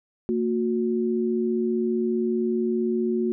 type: tone pair together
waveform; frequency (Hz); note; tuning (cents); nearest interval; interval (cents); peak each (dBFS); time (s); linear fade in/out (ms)
sine; 228.7 / 363.9; A#3 / F#4; -33 / -29; minor sixth; 804; -24; 0.29-3.32; 0
effects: none